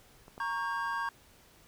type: clicks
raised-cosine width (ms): 1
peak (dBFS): -36 / -32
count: 2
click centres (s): 0.281 / 0.379
type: chord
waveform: triangle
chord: G diminished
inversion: first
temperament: equal with one note detuned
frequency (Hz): 932.3 / 1108.7 / 1605.6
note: Bb5 / Db6 / G6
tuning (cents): 0 / 0 / +41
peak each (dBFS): -34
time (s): 0.4-1.09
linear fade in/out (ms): 2
effects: pink hiss -60 dBFS RMS until 1.67 s